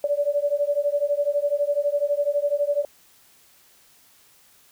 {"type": "beating tone pair", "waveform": "sine", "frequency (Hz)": [572, 584], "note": ["D5", "D5"], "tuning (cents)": [-46, -10], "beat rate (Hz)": 12, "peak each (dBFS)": -23, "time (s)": [0.04, 2.85], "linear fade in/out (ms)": 2, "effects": ["white hiss -56 dBFS RMS until 4.71 s"]}